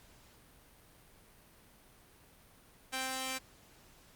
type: tone pair together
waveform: 5% pulse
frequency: 261.6 / 783.9 Hz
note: C4 / G5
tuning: 0 / 0 cents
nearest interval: octave + perfect fifth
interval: 1900 cents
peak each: -27 dBFS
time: 2.92-3.39 s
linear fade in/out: 20 ms
effects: pink hiss -61 dBFS RMS until 4.15 s + Opus 48 kbps